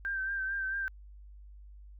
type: tone with vibrato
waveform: sine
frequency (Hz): 1568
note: G6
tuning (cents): 0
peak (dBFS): -31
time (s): 0.05-0.88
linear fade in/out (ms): 0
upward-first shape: sine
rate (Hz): 4.5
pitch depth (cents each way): 37
effects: added 50 Hz sine -48 dBFS peak until 1.99 s